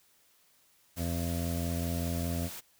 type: noise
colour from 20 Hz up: white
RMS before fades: -43 dBFS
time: 0.96-2.61 s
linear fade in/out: 20 ms
type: harmonic tone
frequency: 84.9 Hz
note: F2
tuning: 48 cents flat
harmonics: 1 / 2 / 3 / 4 / 5 / 6 / 7 / 8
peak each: -33 / -36 / -37 / -48 / -51 / -47 / -45 / -44 dBFS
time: 0.96-2.5 s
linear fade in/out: 50 ms
effects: white hiss -66 dBFS RMS until 2.79 s